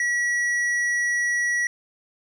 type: tone with hard clipping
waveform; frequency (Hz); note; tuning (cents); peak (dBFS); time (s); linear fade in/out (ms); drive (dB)
sine; 1930; B6; -40; -22; 0-1.67; 2; 7
effects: none